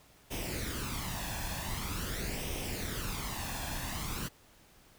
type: noise with flanger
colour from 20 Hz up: pink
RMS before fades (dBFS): -37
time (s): 0.3-4.29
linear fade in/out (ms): 20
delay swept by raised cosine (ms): 0.34 to 1.18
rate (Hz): 0.45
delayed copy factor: +0.6
effects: pink hiss -61 dBFS RMS until 4.98 s